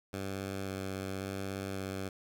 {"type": "tone with vibrato", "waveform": "10% pulse", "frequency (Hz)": 96.5, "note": "G2", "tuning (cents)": -27, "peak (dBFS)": -28, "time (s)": [0.13, 2.09], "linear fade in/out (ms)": 5, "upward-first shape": "square", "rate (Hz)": 0.92, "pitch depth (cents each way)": 10, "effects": ["11-bit"]}